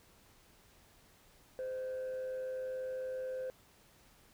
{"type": "tone with frequency modulation", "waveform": "sine", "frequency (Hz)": 516, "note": "C5", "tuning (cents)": -24, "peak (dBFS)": -34, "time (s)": [1.59, 3.5], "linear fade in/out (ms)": 0, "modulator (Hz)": 100, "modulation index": 0.22, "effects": ["tanh soft clip ceiling -36 dBFS", "pink hiss -64 dBFS RMS until 4.33 s"]}